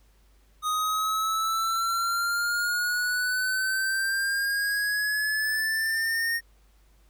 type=exponential sweep; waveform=square; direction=up; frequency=1241 to 1852 Hz; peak=-25 dBFS; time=0.62-6.41 s; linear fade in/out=50 ms; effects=added 50 Hz sine -57 dBFS peak until 7.09 s + pink hiss -66 dBFS RMS until 7.09 s